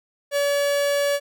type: tone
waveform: 45% pulse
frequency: 570 Hz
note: C#5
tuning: 48 cents sharp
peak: -19 dBFS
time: 0.31-1.2 s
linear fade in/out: 50 ms
effects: none